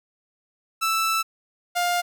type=tone pair in turn; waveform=sawtooth; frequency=1321 / 704.6 Hz; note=E6 / F5; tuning=+3 / +15 cents; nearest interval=major seventh; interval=1088 cents; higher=first; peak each=-17 dBFS; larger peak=neither; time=0.81-1.23 / 1.75-2.02 s; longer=first; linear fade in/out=20 ms; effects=none